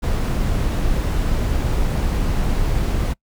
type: noise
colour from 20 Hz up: brown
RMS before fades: -19 dBFS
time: 0.02-3.14 s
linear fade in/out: 20 ms
effects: noise-tail reverb RT60 0.1 s tail -25 dB re dry